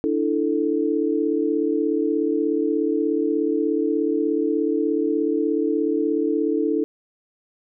sine chord, D suspended second, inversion none, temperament just, 293.7 / 330.4 / 440.5 Hz, D4 / E4 / A4, 0 / +4 / +2 cents, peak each -23 dBFS, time 0.04-6.84 s, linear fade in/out 0 ms, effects none

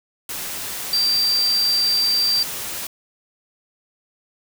sine tone in noise, 4694 Hz, D8, 2 cents flat, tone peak -16 dBFS, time 0.93-2.43 s, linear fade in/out 2 ms, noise white, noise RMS -29 dBFS, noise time 0.29-2.87 s, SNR +10 dB, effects none

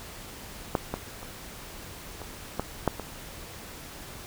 clicks, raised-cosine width 1 ms, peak -9 / -15 / -28 / -25 / -13 / -8 / -20 dBFS, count 7, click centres 0.752 / 0.94 / 1.23 / 2.217 / 2.596 / 2.877 / 2.997 s, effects pink hiss -43 dBFS RMS until 4.26 s

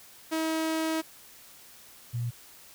sawtooth / sine tone pair in turn, 320 / 119.42 Hz, D#4 / A#2, +49 / +42 cents, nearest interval octave + perfect fourth, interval 1707 cents, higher first, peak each -23 / -28 dBFS, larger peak first, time 0.31-1.02 / 2.13-2.31 s, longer first, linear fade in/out 20 ms, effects white hiss -52 dBFS RMS until 2.74 s

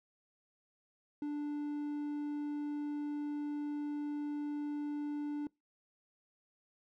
triangle tone, 293.7 Hz, D4, in tune, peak -33 dBFS, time 1.22-5.47 s, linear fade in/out 2 ms, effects noise-tail reverb RT60 0.2 s tail -24 dB re dry

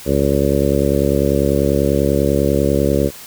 harmonic tone, 70.1 Hz, C#2, 20 cents sharp, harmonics 1 / 2 / 3 / 4 / 5 / 6 / 7 / 8, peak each -21 / -21 / -21 / -21 / -21 / -21 / -21 / -21 dBFS, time 0.05-3.11 s, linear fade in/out 50 ms, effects white hiss -36 dBFS RMS until 3.26 s

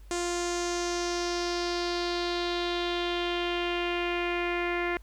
sawtooth tone with low-pass filter sweep, 349.2 Hz, F4, in tune, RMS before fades -30 dBFS, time 0.11-4.97 s, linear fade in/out 0 ms, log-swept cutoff 7500 to 2100 Hz, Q 3.4, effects added 50 Hz sine -46 dBFS peak until 5.02 s + pink hiss -63 dBFS RMS until 5.02 s

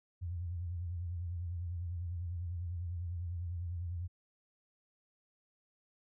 sine tone with vibrato, 86.9 Hz, F2, 8 cents flat, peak -36 dBFS, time 0.21-4.08 s, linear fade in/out 20 ms, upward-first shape sine, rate 10 Hz, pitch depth 81 cents each way, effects none

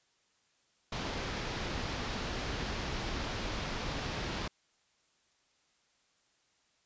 pink low-pass noise, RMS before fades -37 dBFS, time 0.92-4.48 s, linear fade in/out 5 ms, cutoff 5500 Hz, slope 24 dB/octave, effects white hiss -72 dBFS RMS until 6.85 s + resampled to 16000 Hz

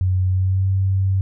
sine tone with pitch glide, 92.6 to 95.87 Hz, F#2 to G2, +2 to -38 cents, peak -15 dBFS, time 0.01-1.21 s, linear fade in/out 0 ms, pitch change +60 cents, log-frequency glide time 0.28-0.68 s, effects none

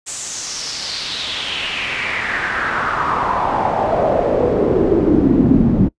brown noise with band-pass filter sweep, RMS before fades -17 dBFS, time 0.06-5.89 s, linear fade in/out 20 ms, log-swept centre 7800 to 200 Hz, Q 3.8, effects noise-tail reverb RT60 0.1 s tail -22 dB re dry + resampled to 22050 Hz

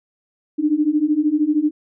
sine beating tone pair, 293.7 / 306.7 Hz, D4 / D#4, 0 / -25 cents, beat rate 13 Hz, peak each -19 / -17 dBFS, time 0.58-1.71 s, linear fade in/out 20 ms, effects none

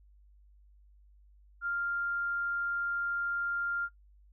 sine tone, 1396.9 Hz, F6, in tune, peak -30 dBFS, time 1.61-3.89 s, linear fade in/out 50 ms, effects noise-tail reverb RT60 0.1 s tail -17 dB re dry + added 50 Hz sine -57 dBFS peak until 4.32 s

